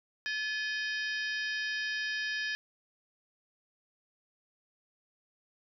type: harmonic tone with a mistuned harmonic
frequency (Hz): 622.3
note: D#5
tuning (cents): 0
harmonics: 3 / 4 / 5 / 6 / 7 / 8 / 9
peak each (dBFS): -33 / -41 / -43 / -46 / -50 / -42 / -49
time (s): 0.26-2.55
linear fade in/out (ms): 0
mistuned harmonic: 3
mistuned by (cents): -140
effects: none